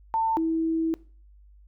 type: tone pair in turn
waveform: sine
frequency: 896 / 324.9 Hz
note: A5 / E4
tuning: +31 / -25 cents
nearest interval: octave + tritone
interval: 1756 cents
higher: first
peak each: -21 / -22 dBFS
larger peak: first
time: 0.14-0.37 / 0.37-0.94 s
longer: second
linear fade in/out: 0 ms
effects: noise-tail reverb RT60 0.4 s tail -21 dB re dry + added 50 Hz sine -50 dBFS peak until 1.67 s